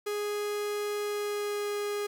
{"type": "tone with pitch glide", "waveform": "45% pulse", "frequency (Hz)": [414.6, 412], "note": ["G#4", "G#4"], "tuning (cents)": [-3, -14], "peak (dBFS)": -30, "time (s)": [0.06, 2.07], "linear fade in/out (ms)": 10, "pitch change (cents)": -11, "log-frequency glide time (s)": [0.99, 1.69], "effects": ["10-bit"]}